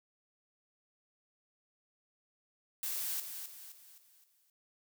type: noise with echo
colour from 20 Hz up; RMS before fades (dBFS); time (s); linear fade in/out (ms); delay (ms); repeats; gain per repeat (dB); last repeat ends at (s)
blue; -37; 2.83-3.2; 2; 260; 5; -7; 4.5
effects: none